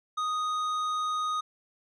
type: tone with tanh clipping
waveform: triangle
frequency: 1244 Hz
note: D#6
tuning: 1 cent flat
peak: -29 dBFS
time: 0.17-1.41 s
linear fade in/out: 10 ms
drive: 14 dB
effects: none